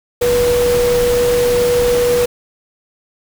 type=tone in noise; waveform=sine; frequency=485.7 Hz; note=B4; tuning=29 cents flat; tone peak=-11 dBFS; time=0.21-2.26 s; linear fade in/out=10 ms; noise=pink; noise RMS=-22 dBFS; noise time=0.21-2.26 s; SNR=+8 dB; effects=none